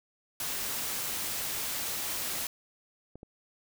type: noise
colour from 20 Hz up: white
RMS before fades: -34 dBFS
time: 0.4-2.47 s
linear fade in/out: 2 ms
type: clicks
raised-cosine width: 2 ms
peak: -32 dBFS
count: 2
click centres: 3.156 / 3.231 s
effects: none